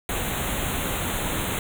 pink band-stop noise, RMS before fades -27 dBFS, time 0.09-1.59 s, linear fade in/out 2 ms, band 4000 to 6500 Hz, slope 96 dB/octave, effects none

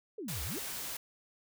sine exponential two-way sweep, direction down then up, 473 to 61 to 473 Hz, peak -38 dBFS, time 0.18-0.59 s, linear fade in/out 5 ms, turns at 0.43 s
white noise, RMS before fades -40 dBFS, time 0.28-0.97 s, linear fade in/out 5 ms
effects none

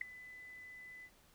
sine tone with ADSR envelope, 2003 Hz, B6, 24 cents sharp, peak -29 dBFS, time 0.01-1.1 s, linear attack 5 ms, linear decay 3 ms, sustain -21 dB, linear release 56 ms, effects pink hiss -67 dBFS RMS until 1.34 s

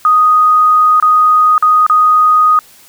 sine tone with dropouts, 1244.5 Hz, D#6, in tune, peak -5 dBFS, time 0.05-2.59 s, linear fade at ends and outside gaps 1 ms, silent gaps 1-1.025 / 1.58-1.625 / 1.865-1.898 s, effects white hiss -42 dBFS RMS until 2.88 s

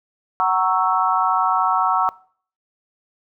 sine chord, F# dominant seventh, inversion none, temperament equal with one note detuned, 747.7 / 932.3 / 1108.7 / 1318.5 Hz, F#5 / A#5 / C#6 / E6, +18 / 0 / 0 / 0 cents, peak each -21 dBFS, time 0.4-2.09 s, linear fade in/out 0 ms, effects noise-tail reverb RT60 0.5 s tail -22 dB re dry

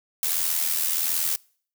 blue noise with amplitude modulation, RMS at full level -22 dBFS, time 0.23-1.36 s, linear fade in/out 0 ms, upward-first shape sine, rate 81.4 Hz, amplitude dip 60%, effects noise-tail reverb RT60 0.5 s tail -25 dB re dry

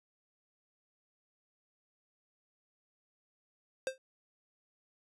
square tone with exponential decay, 525 Hz, C5, 6 cents sharp, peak -29 dBFS, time 3.87-3.98 s, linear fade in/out 1 ms, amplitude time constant 23 ms, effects resampled to 24000 Hz

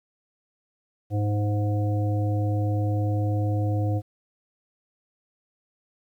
harmonic tone, 103.83 Hz, G#2, in tune, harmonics 1 / 3 / 5 / 7, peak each -22 / -31 / -34 / -36 dBFS, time 1.1-4.02 s, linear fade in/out 50 ms, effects 10-bit

